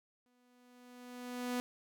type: tone with exponential growth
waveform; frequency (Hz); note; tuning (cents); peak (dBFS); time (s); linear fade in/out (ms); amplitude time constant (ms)
sawtooth; 246.9; B3; 0; -29; 0.26-1.6; 0; 290
effects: none